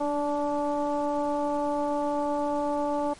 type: tone with frequency modulation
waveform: sine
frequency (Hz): 582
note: D5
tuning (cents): -16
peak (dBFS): -24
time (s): 0-3.14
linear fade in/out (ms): 10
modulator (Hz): 289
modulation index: 1.3
effects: pink hiss -50 dBFS RMS until 3.19 s + MP3 48 kbps